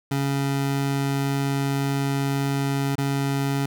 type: tone with dropouts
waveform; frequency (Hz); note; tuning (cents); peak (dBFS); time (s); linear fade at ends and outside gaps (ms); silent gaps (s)
25% pulse; 138.6; C#3; 0; -18; 0.11-3.66; 5; 2.955-2.981
effects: none